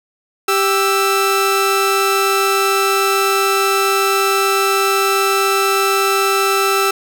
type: tone pair together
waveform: sawtooth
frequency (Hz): 392.7 / 1321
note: G4 / E6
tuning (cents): +3 / +3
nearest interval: octave + major sixth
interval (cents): 2100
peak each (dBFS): -12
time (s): 0.48-6.91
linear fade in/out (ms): 5
effects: none